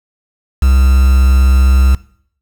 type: tone with quantisation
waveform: triangle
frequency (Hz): 65.41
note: C2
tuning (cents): 0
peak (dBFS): -4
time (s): 0.62-1.95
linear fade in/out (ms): 5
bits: 4
effects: noise-tail reverb RT60 0.6 s tail -20 dB re dry